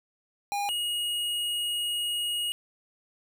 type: tone pair in turn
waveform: square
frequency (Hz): 812 / 2880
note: G#5 / F#7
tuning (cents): -39 / -47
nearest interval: octave + minor seventh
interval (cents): 2192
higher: second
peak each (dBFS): -28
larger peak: neither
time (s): 0.52-0.69 / 0.69-2.52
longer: second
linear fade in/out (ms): 0
effects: none